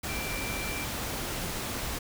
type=tone in noise; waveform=sine; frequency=2353 Hz; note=D7; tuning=3 cents sharp; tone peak=-37 dBFS; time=0.08-0.85 s; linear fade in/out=10 ms; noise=pink; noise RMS=-34 dBFS; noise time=0.03-1.99 s; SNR=-6 dB; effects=none